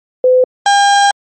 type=tone pair in turn; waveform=sine / 35% pulse; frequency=508 / 804.7 Hz; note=B4 / G5; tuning=+49 / +45 cents; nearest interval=minor sixth; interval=796 cents; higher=second; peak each=-5 dBFS; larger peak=neither; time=0.24-0.44 / 0.66-1.11 s; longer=second; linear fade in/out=2 ms; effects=MP3 32 kbps